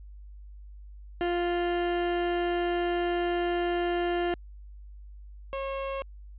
30% pulse tone pair in turn, 349.2 / 543.7 Hz, F4 / C#5, 0 / -34 cents, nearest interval minor sixth, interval 766 cents, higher second, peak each -23 / -28 dBFS, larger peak first, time 1.21-4.34 / 5.53-6.02 s, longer first, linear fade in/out 0 ms, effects added 50 Hz sine -43 dBFS peak until 6.38 s + resampled to 8000 Hz

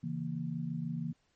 sine chord, A# diminished, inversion first, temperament equal, 138.59 / 164.81 / 233.1 Hz, C#3 / E3 / A#3, 0 / 0 / 0 cents, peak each -40 / -36 / -39 dBFS, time 0.03-1.13 s, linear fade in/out 10 ms, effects pink hiss -74 dBFS RMS until 1.35 s + MP3 32 kbps

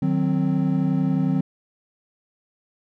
triangle chord, C diminished, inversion first, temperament equal with one note detuned, 153.78 / 185 / 261.6 Hz, Eb3 / Gb3 / C4, -20 / 0 / 0 cents, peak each -21 dBFS, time 0.02-1.41 s, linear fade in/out 5 ms, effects none

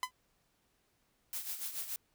sawtooth tone with exponential decay, 1012 Hz, B5, 42 cents sharp, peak -25 dBFS, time 0.03-0.11 s, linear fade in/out 1 ms, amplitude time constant 16 ms
blue noise with tremolo, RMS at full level -38 dBFS, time 1.33-1.96 s, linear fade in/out 0 ms, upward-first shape sine, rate 7 Hz, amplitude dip 65%
effects pink hiss -75 dBFS RMS until 2.14 s

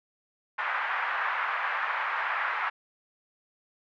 pink band-pass noise, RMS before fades -30 dBFS, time 0.58-2.7 s, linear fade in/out 10 ms, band 950 to 2000 Hz, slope 24 dB/octave, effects none

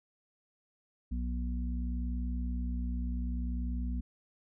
harmonic tone, 60.6 Hz, B1, 32 cents flat, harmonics 1 / 3 / 4, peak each -32 / -43 / -40 dBFS, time 1.11-4.01 s, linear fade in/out 10 ms, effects none

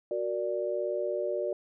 sine chord, Gb augmented, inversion none, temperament equal, 370 / 466.2 / 587.3 Hz, Gb4 / Bb4 / D5, 0 / 0 / 0 cents, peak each -33 / -35 / -31 dBFS, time 0.11-1.53 s, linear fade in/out 2 ms, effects none

